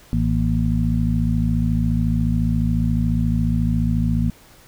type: harmonic tone with a mistuned harmonic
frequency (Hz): 54.2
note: A1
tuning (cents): -25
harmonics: 1 / 2 / 3 / 4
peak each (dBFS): -22 / -22 / -22 / -22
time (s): 0.13-4.3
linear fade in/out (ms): 0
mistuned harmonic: 4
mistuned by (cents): +130
effects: pink hiss -49 dBFS RMS until 4.67 s